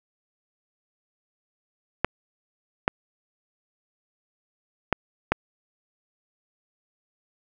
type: clicks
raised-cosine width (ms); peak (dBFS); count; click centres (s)
0.5; -4; 4; 2.046 / 2.879 / 4.927 / 5.32
effects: none